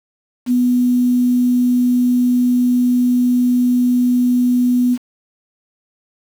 sine tone with quantisation, 246.9 Hz, B3, in tune, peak -11 dBFS, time 0.46-4.98 s, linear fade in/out 50 ms, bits 6, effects none

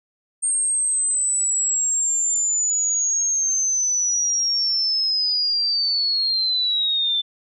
sine linear sweep, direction down, 8630 to 3520 Hz, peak -18 dBFS, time 0.42-7.22 s, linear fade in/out 20 ms, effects none

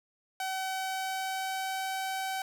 sawtooth tone with pitch glide, 760 to 764.8 Hz, F#5 to G5, +46 to -43 cents, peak -28 dBFS, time 0.4-2.42 s, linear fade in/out 2 ms, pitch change +11 cents, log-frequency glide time 0.72-1.99 s, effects none

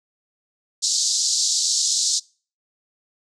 white band-pass noise, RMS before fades -21 dBFS, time 0.82-2.2 s, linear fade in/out 20 ms, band 4000 to 7600 Hz, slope 48 dB/octave, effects noise-tail reverb RT60 0.4 s tail -25 dB re dry

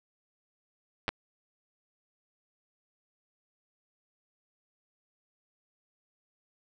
clicks, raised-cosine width 0.3 ms, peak -13 dBFS, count 2, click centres 1.081 / 1.09 s, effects none

